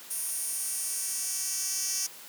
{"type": "tone with high-pass filter sweep", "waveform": "10% pulse", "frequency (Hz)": 383.7, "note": "G4", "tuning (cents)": -37, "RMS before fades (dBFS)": -32, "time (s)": [0.1, 2.07], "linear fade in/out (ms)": 10, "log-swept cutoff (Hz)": [10000, 6300], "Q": 2.2, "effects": ["white hiss -47 dBFS RMS until 2.28 s", "high-pass 200 Hz 12 dB/octave"]}